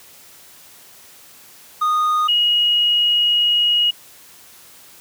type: tone pair in turn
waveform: triangle / sine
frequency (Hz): 1234 / 2890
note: D#6 / F#7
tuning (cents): -15 / -41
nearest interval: octave + minor third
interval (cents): 1474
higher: second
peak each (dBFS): -13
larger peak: neither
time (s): 1.81-2.28 / 2.28-3.91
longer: second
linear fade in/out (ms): 10
effects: white hiss -45 dBFS RMS until 5 s + high-pass 60 Hz 12 dB/octave